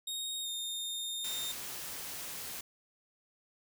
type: tone with pitch glide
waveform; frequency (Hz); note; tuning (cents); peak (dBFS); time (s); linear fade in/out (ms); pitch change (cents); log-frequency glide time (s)
sawtooth; 3729 to 3661; A#7 to A#7; 0 to -32; -33; 0.07-1.52; 5; -32; 0.42-0.48
type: noise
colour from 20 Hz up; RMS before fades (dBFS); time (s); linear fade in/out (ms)
white; -42; 1.24-2.61; 5
effects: none